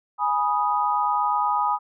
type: chord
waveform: sine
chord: G# minor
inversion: none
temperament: equal with one note detuned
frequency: 830.6 / 978.7 / 1244.5 Hz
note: G#5 / B5 / D#6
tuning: 0 / -16 / 0 cents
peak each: -24 dBFS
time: 0.18-1.79 s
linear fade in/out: 50 ms
effects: none